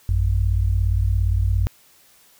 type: tone pair together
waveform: sine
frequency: 55.18 / 92.5 Hz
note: A1 / F#2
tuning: +6 / 0 cents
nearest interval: major sixth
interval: 894 cents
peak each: -19 dBFS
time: 0.09-1.67 s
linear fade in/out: 0 ms
effects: white hiss -54 dBFS RMS until 2.39 s